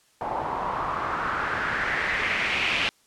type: noise with low-pass filter sweep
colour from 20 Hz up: white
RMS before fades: -27 dBFS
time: 0.21-2.89 s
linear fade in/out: 0 ms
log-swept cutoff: 810 to 2800 Hz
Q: 3.4
effects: white hiss -62 dBFS RMS until 3.06 s + low-pass 10000 Hz 12 dB/octave